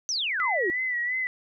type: exponential sweep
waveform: sine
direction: down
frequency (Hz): 6272 to 329.6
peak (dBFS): -25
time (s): 0.09-0.7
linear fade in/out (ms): 0
type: tone with vibrato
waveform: sine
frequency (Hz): 1975.5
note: B6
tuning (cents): 0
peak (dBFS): -25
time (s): 0.4-1.27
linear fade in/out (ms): 0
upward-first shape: sine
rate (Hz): 2.9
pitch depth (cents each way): 66
effects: none